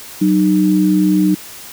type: tone pair together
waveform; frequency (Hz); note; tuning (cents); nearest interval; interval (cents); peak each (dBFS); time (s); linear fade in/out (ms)
sine; 187.7 / 306.2; F#3 / D#4; +25 / -28; minor sixth; 847; -13 / -12; 0.21-1.35; 10
effects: white hiss -34 dBFS RMS until 1.72 s